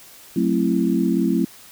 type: chord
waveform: sine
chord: F# half-diminished seventh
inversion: none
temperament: just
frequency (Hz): 185 / 222 / 266.4 / 333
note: F#3 / A3 / C4 / E4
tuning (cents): 0 / +16 / +31 / +18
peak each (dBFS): -22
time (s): 0.36-1.45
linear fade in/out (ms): 5
effects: white hiss -45 dBFS RMS until 1.71 s